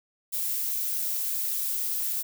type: noise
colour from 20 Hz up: violet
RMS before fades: -29 dBFS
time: 0.32-2.23 s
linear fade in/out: 20 ms
effects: none